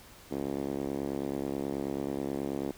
5% pulse tone with band-pass filter, 69.3 Hz, C#2, in tune, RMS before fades -34 dBFS, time 0.31-2.72 s, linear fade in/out 5 ms, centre 300 Hz, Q 1.6, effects pink hiss -53 dBFS RMS until 2.77 s

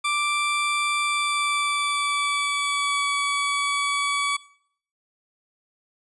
20% pulse tone with pitch glide, 1174 to 1139.3 Hz, D6 to C#6, -1 to +47 cents, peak -17 dBFS, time 0.04-4.37 s, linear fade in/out 10 ms, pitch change -52 cents, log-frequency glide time 1.02-3.07 s, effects noise-tail reverb RT60 0.6 s tail -19 dB re dry + resampled to 24000 Hz

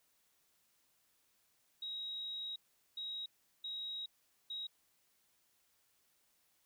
sine tone bursts at uneven times, 3812 Hz, A#7, 38 cents sharp, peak -40 dBFS, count 4, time 1.82-2.56 / 2.97-3.26 / 3.64-4.06 / 4.5-4.67 s, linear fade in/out 5 ms, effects white hiss -75 dBFS RMS until 6.65 s

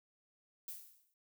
violet noise with exponential decay, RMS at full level -43 dBFS, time 0.68-1.14 s, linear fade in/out 2 ms, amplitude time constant 100 ms, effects noise-tail reverb RT60 0.1 s tail -24 dB re dry

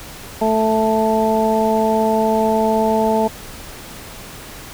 harmonic tone, 220 Hz, A3, in tune, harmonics 1 / 2 / 3 / 4, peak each -19 / -19 / -19 / -19 dBFS, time 0.41-3.28 s, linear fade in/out 10 ms, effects pink hiss -35 dBFS RMS until 4.73 s

